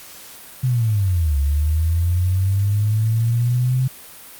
sine linear two-way sweep, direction down then up, 130.81 to 69.3 to 130.81 Hz, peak -15 dBFS, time 0.63-3.88 s, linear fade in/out 10 ms, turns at 1.38 s, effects white hiss -40 dBFS RMS until 4.39 s + Opus 48 kbps

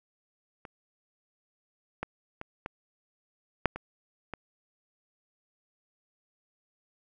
clicks, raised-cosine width 0.5 ms, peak -28 / -17 / -23 / -20 / -7 / -22 / -21 dBFS, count 7, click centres 0.652 / 2.03 / 2.414 / 2.661 / 3.657 / 3.76 / 4.337 s, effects none

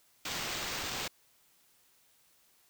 white noise with sample-and-hold, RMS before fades -37 dBFS, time 0.25-1.08 s, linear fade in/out 5 ms, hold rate 11025 Hz, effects white hiss -67 dBFS RMS until 2.69 s

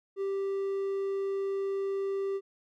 triangle tone, 392 Hz, G4, in tune, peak -27 dBFS, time 0.16-2.41 s, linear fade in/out 50 ms, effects none

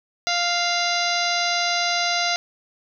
harmonic tone with a mistuned harmonic, 698.5 Hz, F5, in tune, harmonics 1 / 2 / 3 / 4 / 5 / 6 / 7 / 8 / 9, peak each -25 / -28 / -27 / -31 / -32 / -28 / -28 / -33 / -33 dBFS, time 0.27-2.36 s, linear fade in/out 0 ms, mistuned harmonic 6, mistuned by -72 cents, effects none

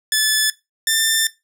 10% pulse tone pair in turn, 1735 / 1785.8 Hz, A6 / A6, -25 / +25 cents, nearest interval unison, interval 50 cents, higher second, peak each -6 dBFS, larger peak neither, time 0.12-0.5 / 0.87-1.27 s, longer second, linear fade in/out 2 ms, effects noise-tail reverb RT60 0.2 s tail -17 dB re dry

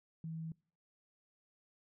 sine tone, 161.8 Hz, E3, 32 cents flat, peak -40 dBFS, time 0.24-0.52 s, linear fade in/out 2 ms, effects noise-tail reverb RT60 0.5 s tail -25 dB re dry

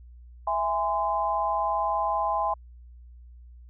sine chord, E augmented, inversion none, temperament just, 659.3 / 824.1 / 1030.1 Hz, E5 / G#5 / B#5, 0 / -14 / -27 cents, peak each -30 / -27 / -27 dBFS, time 0.47-2.54 s, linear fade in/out 5 ms, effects added 60 Hz sine -45 dBFS peak until 3.69 s

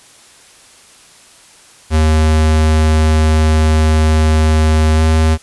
square tone with pitch glide, 78.2 to 79.2 Hz, D#2 to D#2, +9 to +31 cents, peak -9 dBFS, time 1.9-5.38 s, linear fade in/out 50 ms, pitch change +22 cents, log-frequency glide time 4.95-5.01 s, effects white hiss -43 dBFS RMS until 5.42 s + resampled to 24000 Hz

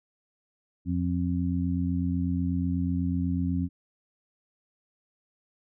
harmonic tone, 88.1 Hz, F2, 16 cents sharp, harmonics 1 / 2 / 3, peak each -29 / -29 / -29 dBFS, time 0.85-3.69 s, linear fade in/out 50 ms, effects none

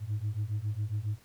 sine beating tone pair, 101.5 / 108.8 Hz, G#2 / A2, -39 / -19 cents, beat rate 7.3 Hz, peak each -32 / -31 dBFS, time 0-1.19 s, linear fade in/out 50 ms, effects tanh soft clip ceiling -26 dBFS + pink hiss -61 dBFS RMS until 1.24 s

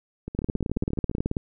two click trains, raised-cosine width 3 ms, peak -20 / -12 dBFS, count 14 / 19, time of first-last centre 0.28-1.183 / 0.39-1.368 s, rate 14.4 / 18.4 Hz, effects none

